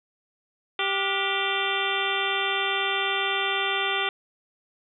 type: harmonic tone with a mistuned harmonic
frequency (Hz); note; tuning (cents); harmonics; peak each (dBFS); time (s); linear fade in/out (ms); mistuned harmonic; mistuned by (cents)
392; G4; 0; 1 / 2 / 3 / 4 / 5 / 6 / 7 / 8 / 9; -32 / -32 / -32 / -32 / -32 / -32 / -32 / -32 / -32; 0.79-4.09; 2; 4; -140
effects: none